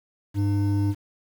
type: tone pair together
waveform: triangle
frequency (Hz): 100.91 / 302.4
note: G#2 / D#4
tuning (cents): -49 / -49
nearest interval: octave + perfect fifth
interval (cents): 1900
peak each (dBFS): -19 / -23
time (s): 0.34-0.95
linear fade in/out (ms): 50
effects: 8-bit